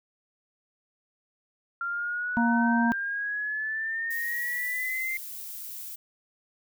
sine exponential sweep, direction up, 1381 to 2100 Hz, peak -28 dBFS, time 1.81-5.17 s, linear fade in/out 2 ms
harmonic tone, 234.4 Hz, A#3, 10 cents sharp, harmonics 1 / 3 / 4, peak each -22 / -33 / -28 dBFS, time 2.37-2.92 s, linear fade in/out 0 ms
violet noise, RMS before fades -39 dBFS, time 4.1-5.96 s, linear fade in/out 10 ms
effects none

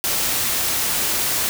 white noise, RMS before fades -21 dBFS, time 0.04-1.49 s, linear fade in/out 0 ms, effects none

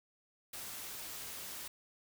white noise, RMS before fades -45 dBFS, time 0.53-1.68 s, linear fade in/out 5 ms, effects none

